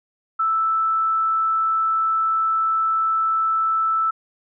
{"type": "tone", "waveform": "sine", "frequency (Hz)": 1318.5, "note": "E6", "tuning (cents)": 0, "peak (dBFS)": -17, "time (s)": [0.39, 4.11], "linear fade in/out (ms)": 10, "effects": []}